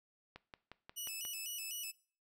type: click train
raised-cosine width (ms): 0.3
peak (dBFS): -33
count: 6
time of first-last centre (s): 0.36-1.251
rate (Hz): 5.61
type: tone with vibrato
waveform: 10% pulse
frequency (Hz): 2769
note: F7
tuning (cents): -15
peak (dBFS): -33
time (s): 0.96-1.92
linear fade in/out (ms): 20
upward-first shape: square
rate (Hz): 4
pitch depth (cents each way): 100
effects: noise-tail reverb RT60 0.4 s tail -19 dB re dry